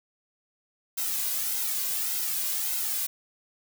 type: noise with flanger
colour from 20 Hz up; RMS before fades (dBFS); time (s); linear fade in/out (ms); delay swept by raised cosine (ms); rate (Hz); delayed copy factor
blue; -29; 0.97-3.07; 10; 1.7 to 2.27; 1.7; -0.85
effects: none